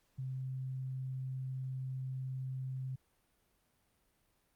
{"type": "tone", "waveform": "sine", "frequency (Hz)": 130.81, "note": "C3", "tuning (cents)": 0, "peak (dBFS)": -37, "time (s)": [0.18, 2.96], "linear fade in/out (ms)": 10, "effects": ["pink hiss -75 dBFS RMS until 4.55 s", "Opus 48 kbps"]}